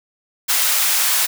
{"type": "high-pass noise", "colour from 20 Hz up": "white", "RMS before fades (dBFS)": -17, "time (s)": [0.48, 1.27], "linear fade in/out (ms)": 20, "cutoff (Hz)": 860, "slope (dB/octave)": 12, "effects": []}